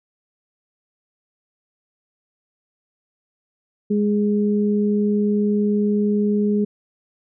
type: tone pair together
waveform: sine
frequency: 206.6 / 415.3 Hz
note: G#3 / G#4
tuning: -9 / 0 cents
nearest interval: octave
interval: 1209 cents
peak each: -17 / -22 dBFS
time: 3.9-6.65 s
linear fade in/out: 10 ms
effects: none